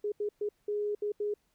sine tone bursts at uneven times, 415.3 Hz, G#4, in tune, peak -29 dBFS, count 6, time 0.04-0.12 / 0.2-0.29 / 0.41-0.49 / 0.68-0.95 / 1.02-1.12 / 1.2-1.34 s, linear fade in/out 5 ms, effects pink hiss -74 dBFS RMS until 1.54 s

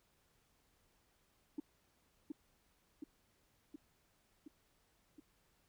sine tone with echo, 297.6 Hz, D4, 23 cents sharp, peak -36 dBFS, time 1.58-1.6 s, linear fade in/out 5 ms, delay 720 ms, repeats 5, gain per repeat -3 dB, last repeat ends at 5.2 s, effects tanh soft clip ceiling -34 dBFS + pink hiss -75 dBFS RMS until 5.68 s

